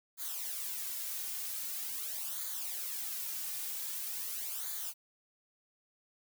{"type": "noise with flanger", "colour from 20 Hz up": "blue", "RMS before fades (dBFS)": -39, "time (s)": [0.17, 4.94], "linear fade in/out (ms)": 50, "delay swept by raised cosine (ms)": [0.36, 3.06], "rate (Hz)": 0.44, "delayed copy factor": -0.7, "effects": []}